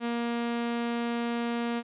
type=tone; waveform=sawtooth; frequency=235.8 Hz; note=A#3; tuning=20 cents sharp; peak=-24 dBFS; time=0-1.83 s; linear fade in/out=50 ms; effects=resampled to 8000 Hz